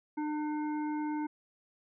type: harmonic tone with a mistuned harmonic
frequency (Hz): 301.4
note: D4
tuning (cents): +45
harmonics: 1 / 3 / 5 / 7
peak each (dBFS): -32 / -39 / -50 / -52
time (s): 0.17-1.27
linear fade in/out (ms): 10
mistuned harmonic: 7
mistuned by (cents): +22
effects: none